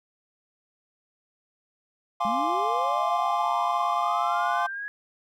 triangle chord, D half-diminished seventh, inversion first, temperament equal, 698.5 / 830.6 / 1046.5 / 1174.7 Hz, F5 / Ab5 / C6 / D6, 0 / 0 / 0 / 0 cents, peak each -26 / -28 / -26 / -28 dBFS, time 2.2-4.67 s, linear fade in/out 10 ms
sine linear sweep, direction up, 198.3 to 1680 Hz, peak -31 dBFS, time 2.25-4.88 s, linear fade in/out 0 ms
effects none

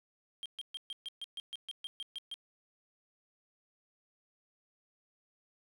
triangle tone bursts, 3200 Hz, G7, 35 cents sharp, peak -37 dBFS, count 13, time 0.43-2.341 s, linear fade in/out 0 ms, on 27 ms, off 130 ms, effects none

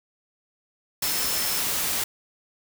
sine tone in noise, 5274 Hz, E8, in tune, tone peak -32 dBFS, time 1.02-1.6 s, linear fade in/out 5 ms, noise white, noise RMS -26 dBFS, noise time 1.02-2.04 s, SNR -9 dB, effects none

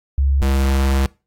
sine / square tone pair in turn, 68.7 / 67.52 Hz, C#2 / C#2, -15 / -45 cents, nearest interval unison, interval 30 cents, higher first, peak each -13 / -15 dBFS, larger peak first, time 0.18-0.42 / 0.42-1.06 s, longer second, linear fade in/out 0 ms, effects noise-tail reverb RT60 0.3 s tail -23 dB re dry + AAC 48 kbps

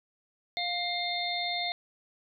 harmonic tone with a mistuned harmonic, 702 Hz, F5, 9 cents sharp, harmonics 1 / 3 / 5 / 6, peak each -34 / -35 / -34 / -36 dBFS, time 0.57-1.72 s, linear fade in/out 0 ms, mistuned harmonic 5, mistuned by +59 cents, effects none

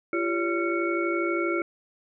sine tone cluster, 341.5 / 393.8 / 569 / 1371 / 2220 Hz, F4 / G4 / C#5 / F6 / C#7, -39 / +8 / +45 / -32 / +2 cents, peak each -26 / -33 / -33 / -31 / -32 dBFS, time 0.13-1.62 s, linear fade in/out 2 ms, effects none

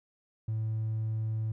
triangle tone, 110 Hz, A2, in tune, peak -26 dBFS, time 0.48-1.52 s, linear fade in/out 5 ms, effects tanh soft clip ceiling -25 dBFS

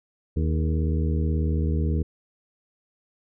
harmonic tone with a mistuned harmonic, 78.5 Hz, D#2, 16 cents sharp, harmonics 1 / 2 / 3 / 4 / 5 / 6, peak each -22 / -28 / -32 / -34 / -36 / -38 dBFS, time 0.36-2.03 s, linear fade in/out 10 ms, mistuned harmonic 5, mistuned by +76 cents, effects none

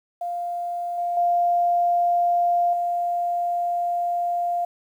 sine tone with level steps, 698.5 Hz, F5, in tune, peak -25 / -22 / -17 / -21 dBFS, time 0.21-4.65 s, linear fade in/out 5 ms, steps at 0.98 / 1.17 / 2.73 s, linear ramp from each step 2 ms, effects 9-bit

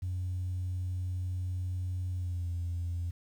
sine tone with pitch glide, 91.2 to 86.48 Hz, F#2 to F2, -24 to -16 cents, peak -30 dBFS, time 0.02-3.11 s, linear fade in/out 10 ms, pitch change -92 cents, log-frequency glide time 2.1-2.5 s, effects tanh soft clip ceiling -28 dBFS + 10-bit

